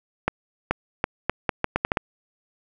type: accelerating click train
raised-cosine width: 0.5 ms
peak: -5 dBFS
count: 10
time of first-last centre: 0.28-1.972 s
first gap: 430 ms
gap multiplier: 0.77
effects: none